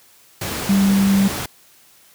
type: tone in noise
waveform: sine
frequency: 196.4 Hz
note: G3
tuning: 4 cents sharp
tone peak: -12 dBFS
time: 0.69-1.28 s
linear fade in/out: 5 ms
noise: pink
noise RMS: -25 dBFS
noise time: 0.41-1.46 s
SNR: +10 dB
effects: white hiss -51 dBFS RMS until 2.14 s + high-pass 80 Hz 12 dB/octave